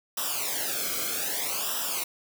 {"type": "noise with flanger", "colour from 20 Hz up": "white", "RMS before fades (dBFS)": -30, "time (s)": [0.17, 2.04], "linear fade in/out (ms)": 5, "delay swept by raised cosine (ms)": [0.45, 1.11], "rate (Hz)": 0.63, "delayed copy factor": -0.85, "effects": []}